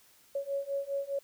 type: beating tone pair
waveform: sine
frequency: 554 / 558.9 Hz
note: C#5 / C#5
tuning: -1 / +14 cents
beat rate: 4.9 Hz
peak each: -35 / -34 dBFS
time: 0.35-1.19 s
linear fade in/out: 5 ms
effects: white hiss -62 dBFS RMS until 1.23 s